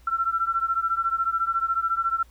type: beating tone pair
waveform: sine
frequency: 1344 / 1358 Hz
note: E6 / F6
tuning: +33 / -49 cents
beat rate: 14 Hz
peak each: -24 / -26 dBFS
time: 0.07-2.23 s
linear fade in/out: 5 ms
effects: added 60 Hz sine -51 dBFS peak until 2.3 s + pink hiss -60 dBFS RMS until 2.3 s